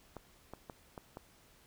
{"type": "clicks", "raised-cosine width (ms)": 1, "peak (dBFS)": -30, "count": 5, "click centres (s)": [0.167, 0.536, 0.698, 0.978, 1.171], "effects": ["pink hiss -64 dBFS RMS until 1.66 s"]}